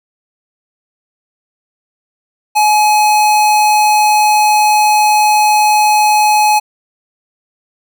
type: tone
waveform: square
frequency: 846 Hz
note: G#5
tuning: 32 cents sharp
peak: -8 dBFS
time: 2.55-6.6 s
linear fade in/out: 20 ms
effects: none